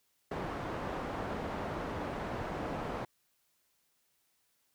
white low-pass noise, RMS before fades -38 dBFS, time 0.31-3.05 s, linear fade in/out 5 ms, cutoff 840 Hz, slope 12 dB/octave, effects white hiss -75 dBFS RMS until 4.74 s

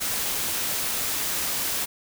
white noise, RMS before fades -27 dBFS, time 0-1.86 s, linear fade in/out 20 ms, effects none

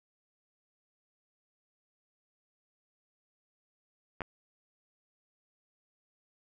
clicks, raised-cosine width 0.5 ms, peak -21 dBFS, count 2, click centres 4.207 / 4.218 s, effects none

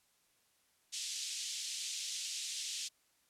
white band-pass noise, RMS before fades -41 dBFS, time 0.92-2.89 s, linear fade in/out 20 ms, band 2900 to 7700 Hz, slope 24 dB/octave, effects white hiss -73 dBFS RMS until 3.29 s + low-pass 12000 Hz 12 dB/octave

